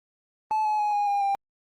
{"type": "tone with pitch steps", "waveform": "triangle", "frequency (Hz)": [866, 851.1, 836.5, 822.1, 808, 794.1], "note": ["A5", "G#5", "G#5", "G#5", "G#5", "G5"], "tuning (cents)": [-28, 42, 12, -18, -48, 22], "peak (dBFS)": -19, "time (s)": [0.51, 1.35], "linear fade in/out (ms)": 0, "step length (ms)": 140, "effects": ["tanh soft clip ceiling -16 dBFS", "Opus 24 kbps"]}